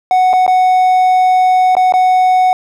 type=tone with dropouts; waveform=triangle; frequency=740 Hz; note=F#5; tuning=in tune; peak=-5 dBFS; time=0.11-2.53 s; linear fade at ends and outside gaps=1 ms; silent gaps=0.331-0.335 / 0.465-0.478 / 1.752-1.767 / 1.923-1.938 s; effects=none